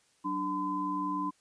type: tone cluster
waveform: sine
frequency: 188.6 / 295 / 1018 Hz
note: F#3 / D4 / C6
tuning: +33 / +8 / -48 cents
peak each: -40 / -34 / -32 dBFS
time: 0.24-1.31 s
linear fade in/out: 20 ms
effects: white hiss -68 dBFS RMS until 1.4 s + resampled to 22050 Hz